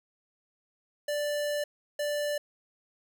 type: tone pair in turn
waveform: square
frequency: 587.3 / 587.3 Hz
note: D5 / D5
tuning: 0 / 0 cents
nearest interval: unison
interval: 0 cents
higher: neither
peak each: -29 / -29 dBFS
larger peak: neither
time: 1.08-1.64 / 1.99-2.38 s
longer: first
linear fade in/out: 5 ms
effects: none